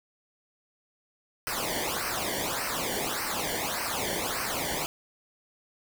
pink noise with flanger, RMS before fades -31 dBFS, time 1.47-4.86 s, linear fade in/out 0 ms, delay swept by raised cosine 0.28 to 0.79 ms, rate 1.7 Hz, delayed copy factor -0.85, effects none

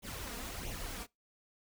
pink noise with flanger, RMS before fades -42 dBFS, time 0.02-1.07 s, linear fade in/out 50 ms, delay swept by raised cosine 0.31 to 4.31 ms, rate 1.5 Hz, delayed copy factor +0.7, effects noise-tail reverb RT60 0.2 s tail -24 dB re dry

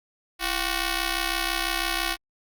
5% pulse ring-modulated tone, 370 Hz, F#4, in tune, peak -10 dBFS, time 0.39-2.17 s, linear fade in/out 50 ms, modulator 403 Hz, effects Opus 48 kbps

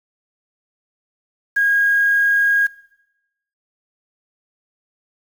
sine tone with quantisation, 1634 Hz, G#6, 29 cents flat, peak -13 dBFS, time 1.56-2.67 s, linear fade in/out 10 ms, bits 6, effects noise-tail reverb RT60 0.9 s tail -19 dB re dry

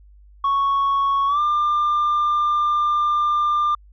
sine tone with pitch glide, 1108.7 to 1195.2 Hz, C#6 to D6, 0 to +30 cents, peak -14 dBFS, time 0.44-3.75 s, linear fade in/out 5 ms, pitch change +130 cents, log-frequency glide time 1.27-1.4 s, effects tanh soft clip ceiling -15 dBFS + added 50 Hz sine -45 dBFS peak until 3.92 s

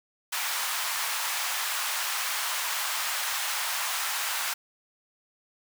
pink high-pass noise, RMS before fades -30 dBFS, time 0.32-4.54 s, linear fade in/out 10 ms, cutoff 890 Hz, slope 24 dB/octave, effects none

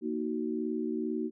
sine chord, D# minor, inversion second, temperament just, 233.3 / 311.1 / 373.4 Hz, A#3 / D#4 / F#4, +2 / 0 / +16 cents, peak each -34 / -34 / -35 dBFS, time 0.01-1.31 s, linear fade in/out 50 ms, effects none

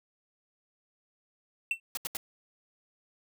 triangle tone with exponential decay, 2691 Hz, E7, 35 cents sharp, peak -21 dBFS, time 1.71-1.8 s, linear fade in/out 2 ms, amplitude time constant 18 ms
white noise bursts, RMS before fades -34 dBFS, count 3, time 1.95-2.17 s, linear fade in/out 2 ms, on 22 ms, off 77 ms
effects none

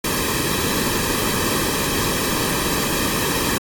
pink noise with comb filter, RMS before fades -21 dBFS, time 0.04-3.58 s, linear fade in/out 5 ms, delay 1.4 ms, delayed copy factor -0.7, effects AAC 64 kbps

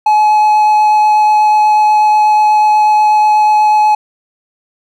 triangle tone with vibrato, 850 Hz, G#5, 40 cents sharp, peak -4 dBFS, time 0.06-3.95 s, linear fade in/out 5 ms, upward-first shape triangle, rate 8.2 Hz, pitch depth 9 cents each way, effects none

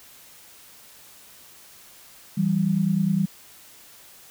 sine tone pair together, 164.72 / 194.5 Hz, E3 / G3, -1 / -13 cents, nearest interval minor third, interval 288 cents, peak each -23 / -21 dBFS, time 2.37-3.26 s, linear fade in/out 10 ms, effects white hiss -49 dBFS RMS until 4.3 s

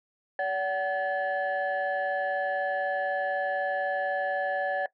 sine tone cluster, 572 / 752 / 1720 Hz, D5 / F#5 / A6, -46 / +28 / -40 cents, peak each -29 dBFS, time 0.39-4.86 s, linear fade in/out 2 ms, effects noise-tail reverb RT60 0.1 s tail -19 dB re dry + tanh soft clip ceiling -20 dBFS

